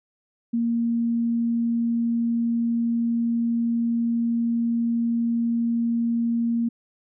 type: tone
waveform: sine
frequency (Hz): 233.1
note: A#3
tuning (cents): 0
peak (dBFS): -20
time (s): 0.53-6.69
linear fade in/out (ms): 10
effects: none